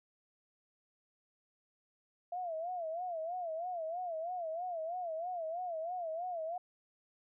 sine tone with vibrato, 682 Hz, F5, 41 cents flat, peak -36 dBFS, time 2.32-6.58 s, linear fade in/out 5 ms, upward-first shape sine, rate 3.1 Hz, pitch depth 130 cents each way, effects none

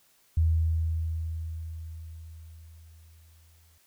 sine tone with exponential decay, 81 Hz, E2, 30 cents flat, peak -19 dBFS, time 0.37-3.78 s, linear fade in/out 5 ms, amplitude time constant 740 ms, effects white hiss -64 dBFS RMS until 3.86 s

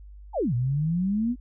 sine exponential two-way sweep, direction down then up, 940 to 116.9 to 252.8 Hz, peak -22 dBFS, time 0.33-1.36 s, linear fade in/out 50 ms, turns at 0.54 s, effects added 50 Hz sine -42 dBFS peak until 1.4 s

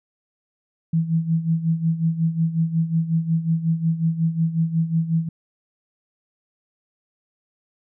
sine tone with tremolo, 163.7 Hz, E3, 12 cents flat, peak -15 dBFS, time 0.93-5.29 s, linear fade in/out 5 ms, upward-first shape sine, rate 5.5 Hz, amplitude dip 75%, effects none

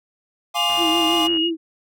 square chord, D half-diminished seventh, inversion first, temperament equal, 698.5 / 830.6 / 1046.5 / 1174.7 Hz, F5 / Ab5 / C6 / D6, 0 / 0 / 0 / 0 cents, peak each -26 / -27 / -31 / -28 dBFS, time 0.54-1.28 s, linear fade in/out 20 ms
sine tone with pitch glide, 2830 to 2873 Hz, F7 to F7, +22 to +48 cents, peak -19 dBFS, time 0.55-1.51 s, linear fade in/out 50 ms, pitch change +26 cents, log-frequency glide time 1.04-1.21 s
click train, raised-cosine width 0.5 ms, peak -23 dBFS, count 62, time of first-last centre 0.7-1.371 s, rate 90.9 Hz
sine tone with vibrato, 329.6 Hz, E4, in tune, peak -20 dBFS, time 0.77-1.57 s, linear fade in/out 50 ms, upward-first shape triangle, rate 6 Hz, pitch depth 70 cents each way
effects none

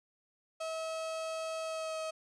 35% pulse tone with pitch glide, 644 to 636.2 Hz, E5 to D#5, -41 to +38 cents, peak -34 dBFS, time 0.6-2.11 s, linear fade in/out 10 ms, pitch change -21 cents, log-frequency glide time 1.63-1.98 s, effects resampled to 22050 Hz

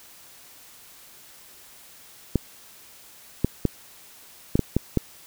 clicks, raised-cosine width 3 ms, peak -6 dBFS, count 7, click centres 2.357 / 3.446 / 3.653 / 4.555 / 4.593 / 4.766 / 4.973 s, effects white hiss -49 dBFS RMS until 5.26 s

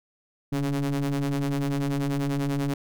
square ring-modulated tone, 69.3 Hz, C#2, in tune, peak -22 dBFS, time 0.52-2.74 s, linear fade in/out 5 ms, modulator 213 Hz, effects none

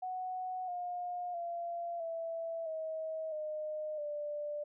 sine tone with pitch steps, 740 / 712.7 / 686.5 / 661.2 / 636.8 / 613.3 / 590.7 Hz, F#5 / F5 / F5 / E5 / D#5 / D#5 / D5, 0 / +35 / -30 / +5 / +40 / -25 / +10 cents, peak -36 dBFS, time 0.02-4.64 s, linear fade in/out 10 ms, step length 660 ms, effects none

